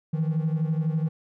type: beating tone pair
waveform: triangle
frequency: 155.56 / 167.56 Hz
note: D#3 / E3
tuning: 0 / +29 cents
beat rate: 12 Hz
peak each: -21 / -25 dBFS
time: 0.13-1.09 s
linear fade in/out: 10 ms
effects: tanh soft clip ceiling -17 dBFS